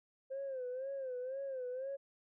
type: tone with vibrato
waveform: sine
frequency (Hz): 523.3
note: C5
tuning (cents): 0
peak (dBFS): -37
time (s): 0.3-1.97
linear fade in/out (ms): 20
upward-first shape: sine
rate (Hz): 2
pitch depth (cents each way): 95
effects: tanh soft clip ceiling -35 dBFS